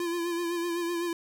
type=tone with vibrato; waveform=square; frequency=343 Hz; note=F4; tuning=31 cents flat; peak=-29 dBFS; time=0-1.13 s; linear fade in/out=2 ms; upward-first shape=sine; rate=7.9 Hz; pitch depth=39 cents each way; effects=none